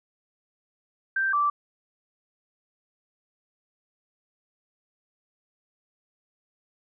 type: tone pair in turn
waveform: sine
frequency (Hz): 1568 / 1166.8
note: G6 / D6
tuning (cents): 0 / -12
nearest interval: perfect fourth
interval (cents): 512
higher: first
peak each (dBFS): -22 / -20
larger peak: second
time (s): 1.16-1.33 / 1.33-1.5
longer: neither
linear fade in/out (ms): 5
effects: none